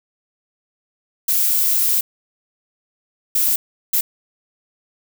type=noise bursts at uneven times; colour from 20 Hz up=violet; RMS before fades=-17 dBFS; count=3; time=1.28-2.01 / 3.35-3.56 / 3.93-4.01 s; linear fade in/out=5 ms; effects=none